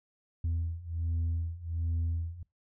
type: beating tone pair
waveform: sine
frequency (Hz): 82.41 / 83.71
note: E2 / E2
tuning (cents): 0 / +27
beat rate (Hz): 1.3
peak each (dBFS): -32 / -30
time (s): 0.44-2.43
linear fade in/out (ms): 5
effects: noise-tail reverb RT60 0.2 s tail -25 dB re dry + tanh soft clip ceiling -26 dBFS